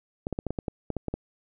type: clicks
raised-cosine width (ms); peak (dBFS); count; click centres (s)
2; -16; 11; 0.269 / 0.327 / 0.389 / 0.467 / 0.506 / 0.588 / 0.682 / 0.903 / 0.967 / 1.083 / 1.14
effects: none